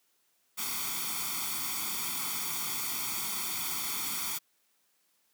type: noise with comb filter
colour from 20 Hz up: white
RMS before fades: -34 dBFS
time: 0.57-4.39 s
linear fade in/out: 20 ms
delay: 0.88 ms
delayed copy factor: +0.85
effects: white hiss -72 dBFS RMS until 5.33 s + high-pass 150 Hz 12 dB/octave